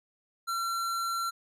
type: tone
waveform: square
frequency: 1360 Hz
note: F6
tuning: 46 cents flat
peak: -30 dBFS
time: 0.47-1.31 s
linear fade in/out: 20 ms
effects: resampled to 32000 Hz